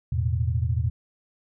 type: chord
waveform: sine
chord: E suspended fourth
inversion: none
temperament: equal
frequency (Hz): 82.41 / 110 / 123.47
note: E2 / A2 / B2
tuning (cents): 0 / 0 / 0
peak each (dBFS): -25 / -26 / -27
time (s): 0.12-0.9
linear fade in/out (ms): 5
effects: none